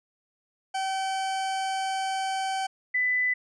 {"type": "tone pair in turn", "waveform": ["40% pulse", "sine"], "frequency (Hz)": [768, 1997.7], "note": ["G5", "B6"], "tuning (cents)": [-36, 19], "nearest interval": "octave + perfect fourth", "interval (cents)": 1655, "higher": "second", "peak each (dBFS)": [-26, -22], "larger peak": "second", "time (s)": [[0.74, 2.67], [2.94, 3.34]], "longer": "first", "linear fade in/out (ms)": 10, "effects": ["resampled to 22050 Hz"]}